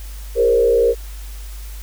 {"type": "tone with frequency modulation", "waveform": "sine", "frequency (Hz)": 468.4, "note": "A#4", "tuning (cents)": 8, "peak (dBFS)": -11, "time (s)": [0.35, 0.95], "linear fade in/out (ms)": 50, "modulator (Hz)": 61.4, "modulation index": 0.9, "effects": ["added 50 Hz sine -29 dBFS peak until 1.82 s", "white hiss -42 dBFS RMS until 1.82 s"]}